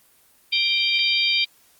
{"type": "harmonic tone with a mistuned harmonic", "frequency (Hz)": 788, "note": "G5", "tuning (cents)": 9, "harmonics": [3, 4, 5, 6], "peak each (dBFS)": [-22, -23, -24, -25], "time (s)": [0.52, 1.45], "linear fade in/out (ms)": 10, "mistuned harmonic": 5, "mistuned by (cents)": -100, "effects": ["white hiss -57 dBFS RMS until 1.79 s", "Opus 24 kbps"]}